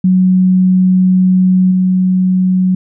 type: tone with level steps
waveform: sine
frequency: 185 Hz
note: F#3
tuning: in tune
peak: -6 / -8 dBFS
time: 0.04-2.75 s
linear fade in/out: 5 ms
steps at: 1.71 s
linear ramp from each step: 5 ms
effects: none